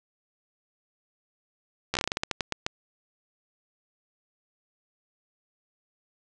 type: slowing click train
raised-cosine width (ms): 0.2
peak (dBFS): -9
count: 14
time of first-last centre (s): 1.94-2.665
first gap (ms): 13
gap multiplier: 1.22
effects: resampled to 22050 Hz + 7-bit